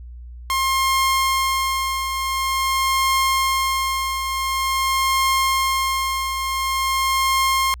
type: tone with tremolo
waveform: sawtooth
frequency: 1066 Hz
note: C6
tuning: 32 cents sharp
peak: -12 dBFS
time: 0.5-7.74 s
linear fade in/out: 0 ms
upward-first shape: triangle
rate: 0.47 Hz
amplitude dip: 55%
effects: added 60 Hz sine -34 dBFS peak until 7.8 s